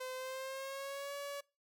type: tone with pitch glide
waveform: sawtooth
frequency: 514 to 567 Hz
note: C5 to C#5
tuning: -31 to +39 cents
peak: -37 dBFS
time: 0-1.41 s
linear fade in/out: 10 ms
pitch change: +170 cents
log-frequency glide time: 0.15-1.15 s
effects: noise-tail reverb RT60 0.3 s tail -24 dB re dry